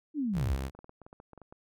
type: linear sweep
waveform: sine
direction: down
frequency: 315.9 to 34.07 Hz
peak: -28 dBFS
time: 0.14-0.58 s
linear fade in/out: 50 ms
type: tone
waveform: sawtooth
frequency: 66.8 Hz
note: C2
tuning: 36 cents sharp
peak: -29 dBFS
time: 0.33-0.71 s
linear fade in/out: 50 ms
type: clicks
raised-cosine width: 1 ms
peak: -35 dBFS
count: 12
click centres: 0.75 / 0.79 / 0.844 / 0.894 / 1.017 / 1.065 / 1.129 / 1.201 / 1.333 / 1.377 / 1.417 / 1.525 s
effects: none